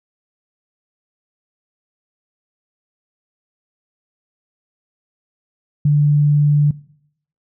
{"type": "tone", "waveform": "sine", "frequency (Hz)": 146.83, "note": "D3", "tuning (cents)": 0, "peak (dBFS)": -10, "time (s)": [5.85, 6.71], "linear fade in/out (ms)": 5, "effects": ["noise-tail reverb RT60 0.7 s tail -21 dB re dry"]}